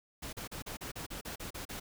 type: noise bursts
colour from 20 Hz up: pink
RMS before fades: -42 dBFS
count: 11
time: 0.22-1.8 s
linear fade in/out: 10 ms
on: 110 ms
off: 37 ms
effects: none